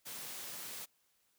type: high-pass noise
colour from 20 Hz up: white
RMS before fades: -45 dBFS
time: 0.05-0.86 s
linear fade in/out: 20 ms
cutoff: 100 Hz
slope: 48 dB/octave
effects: white hiss -75 dBFS RMS until 1.38 s